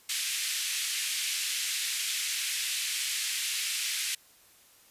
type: band-pass noise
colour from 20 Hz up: pink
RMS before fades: -32 dBFS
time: 0.09-4.15 s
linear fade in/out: 5 ms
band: 2200 to 12000 Hz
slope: 24 dB/octave
effects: white hiss -59 dBFS RMS until 4.9 s + resampled to 32000 Hz